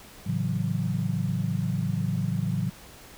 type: chord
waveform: sine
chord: F# minor seventh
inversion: first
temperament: equal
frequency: 110 / 138.59 / 164.81 / 185 Hz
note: A2 / C#3 / E3 / F#3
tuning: 0 / 0 / 0 / 0 cents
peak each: -30 dBFS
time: 0.26-2.7 s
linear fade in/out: 10 ms
effects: pink hiss -48 dBFS RMS until 3.17 s